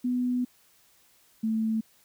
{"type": "tone pair in turn", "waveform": "sine", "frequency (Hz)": [248.3, 221.2], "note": ["B3", "A3"], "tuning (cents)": [9, 9], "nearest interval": "major second", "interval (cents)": 200, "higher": "first", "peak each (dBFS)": -24, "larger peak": "neither", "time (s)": [[0.04, 0.45], [1.43, 1.81]], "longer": "first", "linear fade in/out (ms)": 10, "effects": ["white hiss -62 dBFS RMS until 2.04 s"]}